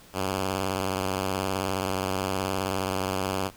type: tone with vibrato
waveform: 5% pulse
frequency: 95.2 Hz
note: F#2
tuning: 50 cents sharp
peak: -15 dBFS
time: 0.13-3.51 s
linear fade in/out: 50 ms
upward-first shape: triangle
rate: 19 Hz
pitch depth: 110 cents each way
effects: pink hiss -52 dBFS RMS until 3.56 s